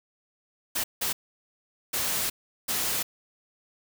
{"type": "noise bursts at uneven times", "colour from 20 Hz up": "white", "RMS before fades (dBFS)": -28, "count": 4, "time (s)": [[0.75, 0.84], [1.01, 1.13], [1.93, 2.3], [2.68, 3.03]], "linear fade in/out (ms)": 10, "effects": []}